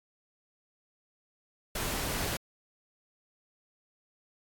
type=noise; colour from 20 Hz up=pink; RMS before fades=-33 dBFS; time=1.75-2.37 s; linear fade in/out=5 ms; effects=AAC 64 kbps